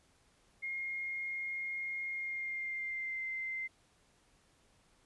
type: tone with pitch glide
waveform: sine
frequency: 2138 to 2080 Hz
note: C7 to C7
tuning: +37 to -11 cents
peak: -36 dBFS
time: 0.62-3.68 s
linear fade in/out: 20 ms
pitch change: -48 cents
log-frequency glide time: 2.09-3.24 s
effects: pink hiss -69 dBFS RMS until 5.05 s + resampled to 24000 Hz